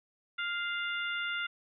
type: harmonic tone with a mistuned harmonic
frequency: 702 Hz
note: F5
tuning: 9 cents sharp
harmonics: 2 / 3 / 4 / 5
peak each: -34 / -38 / -40 / -42 dBFS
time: 0.38-1.47 s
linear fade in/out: 10 ms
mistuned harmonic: 3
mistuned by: -23 cents
effects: none